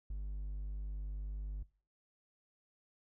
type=tone; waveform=triangle; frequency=50.1 Hz; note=G1; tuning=38 cents sharp; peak=-35 dBFS; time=0.1-1.63 s; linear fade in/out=5 ms; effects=noise-tail reverb RT60 0.4 s tail -22 dB re dry + tanh soft clip ceiling -31 dBFS